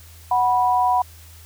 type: tone pair together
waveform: sine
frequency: 740 / 981.2 Hz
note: F#5 / B5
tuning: 0 / -12 cents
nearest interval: perfect fourth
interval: 488 cents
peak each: -18 dBFS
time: 0.31-1.02 s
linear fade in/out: 5 ms
effects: added 82 Hz sine -43 dBFS peak until 1.45 s + white hiss -48 dBFS RMS until 1.45 s